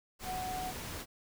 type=tone in noise; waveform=sine; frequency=740 Hz; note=F#5; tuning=in tune; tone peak=-36 dBFS; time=0.24-0.73 s; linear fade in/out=50 ms; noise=pink; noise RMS=-42 dBFS; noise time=0.19-1.06 s; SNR=+3 dB; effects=none